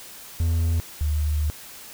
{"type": "tone pair in turn", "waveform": ["triangle", "sine"], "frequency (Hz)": [82.9, 75.03], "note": ["E2", "D2"], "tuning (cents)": [10, 38], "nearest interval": "major second", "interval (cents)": 172, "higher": "first", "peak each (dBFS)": [-17, -20], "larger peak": "first", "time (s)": [[0.4, 0.8], [1.01, 1.5]], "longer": "second", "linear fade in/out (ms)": 0, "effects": ["white hiss -42 dBFS RMS until 1.93 s"]}